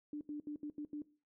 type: tone bursts at uneven times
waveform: sine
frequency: 296.3 Hz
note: D4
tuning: 15 cents sharp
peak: -39 dBFS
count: 6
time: 0.13-0.21 / 0.29-0.4 / 0.47-0.56 / 0.63-0.7 / 0.78-0.85 / 0.93-1.02 s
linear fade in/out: 2 ms
effects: noise-tail reverb RT60 0.4 s tail -20 dB re dry